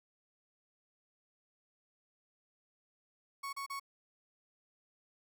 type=tone bursts; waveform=35% pulse; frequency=1108.7 Hz; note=C#6; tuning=in tune; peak=-37 dBFS; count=3; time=3.43-3.798 s; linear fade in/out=10 ms; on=100 ms; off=34 ms; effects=none